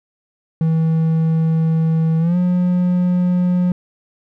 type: tone with pitch glide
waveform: triangle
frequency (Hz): 161.5 to 179.2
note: E3 to F3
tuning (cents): -35 to +45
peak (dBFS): -11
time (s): 0.61-3.72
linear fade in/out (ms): 2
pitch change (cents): +180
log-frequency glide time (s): 2.19-2.37
effects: none